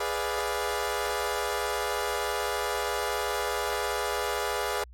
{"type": "chord", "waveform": "20% pulse", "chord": "G# diminished seventh", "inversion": "none", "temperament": "equal", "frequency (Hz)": [415.3, 493.9, 587.3, 698.5], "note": ["G#4", "B4", "D5", "F5"], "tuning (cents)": [0, 0, 0, 0], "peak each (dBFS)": [-27, -28, -30, -31], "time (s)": [0, 4.84], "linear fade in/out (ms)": 5, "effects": ["added 60 Hz sine -46 dBFS peak until 4.93 s", "AAC 48 kbps"]}